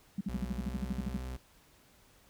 sine tone bursts, 195.9 Hz, G3, 1 cent flat, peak -30 dBFS, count 13, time 0.18-1.169 s, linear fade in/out 5 ms, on 29 ms, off 51 ms
40% pulse tone with pitch glide, 61.74 to 63.51 Hz, B1 to B1, 0 to +49 cents, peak -37 dBFS, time 0.28-1.37 s, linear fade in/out 10 ms, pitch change +49 cents, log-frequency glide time 0.63-0.76 s
effects pink hiss -63 dBFS RMS until 2.29 s

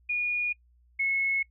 sine tone pair in turn, 2443 / 2186 Hz, D#7 / C#7, -32 / -25 cents, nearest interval major second, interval 193 cents, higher first, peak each -25 / -24 dBFS, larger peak second, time 0.09-0.53 / 0.99-1.43 s, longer neither, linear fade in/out 10 ms, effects noise-tail reverb RT60 0.1 s tail -24 dB re dry + added 60 Hz sine -59 dBFS peak until 1.5 s

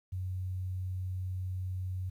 sine tone, 92.5 Hz, F#2, in tune, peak -33 dBFS, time 0.12-2.1 s, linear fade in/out 10 ms, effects 11-bit

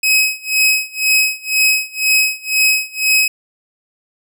sawtooth tone with tremolo, 2546 Hz, D#7, 39 cents sharp, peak -6 dBFS, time 0.03-3.28 s, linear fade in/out 5 ms, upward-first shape sine, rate 2 Hz, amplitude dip 95%, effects none

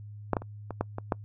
clicks, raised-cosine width 1 ms, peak -10 / -13 / -26 / -21 / -13 / -20 / -11 dBFS, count 7, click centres 0.333 / 0.368 / 0.42 / 0.707 / 0.81 / 0.984 / 1.122 s, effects noise-tail reverb RT60 0.1 s tail -26 dB re dry + added 104 Hz sine -41 dBFS peak until 1.24 s

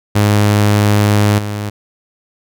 sawtooth tone with level steps, 103.8 Hz, G#2, in tune, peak -5 / -15 dBFS, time 0.15-1.7 s, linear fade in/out 10 ms, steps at 1.38 s, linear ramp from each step 10 ms, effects none

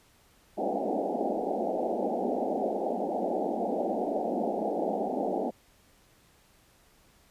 white band-pass noise, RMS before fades -30 dBFS, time 0.57-5.51 s, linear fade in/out 20 ms, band 190 to 810 Hz, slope 96 dB/octave, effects pink hiss -62 dBFS RMS until 7.3 s + resampled to 32000 Hz

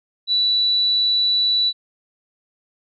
sine tone, 3951 Hz, B7, in tune, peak -15 dBFS, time 0.27-1.73 s, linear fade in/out 50 ms, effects none

